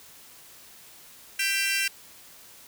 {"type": "tone cluster", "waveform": "sawtooth", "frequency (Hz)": [1573, 1985, 2363, 2723], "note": ["G6", "B6", "D7", "F7"], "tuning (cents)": [6, 8, 10, -44], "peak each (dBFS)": [-26, -29, -28, -24], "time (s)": [1.39, 1.88], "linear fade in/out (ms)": 5, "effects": ["white hiss -50 dBFS RMS until 2.67 s"]}